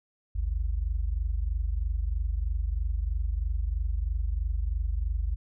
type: tone pair together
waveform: sine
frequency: 51.4 / 74.5 Hz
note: G#1 / D2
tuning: -17 / +25 cents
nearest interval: tritone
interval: 642 cents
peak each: -27 / -31 dBFS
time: 0.35-5.36 s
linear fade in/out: 10 ms
effects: none